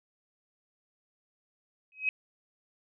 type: tone with exponential growth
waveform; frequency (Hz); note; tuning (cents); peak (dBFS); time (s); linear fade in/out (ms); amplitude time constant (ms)
sine; 2539; D#7; +34; -21; 1.92-2.09; 1; 35
effects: none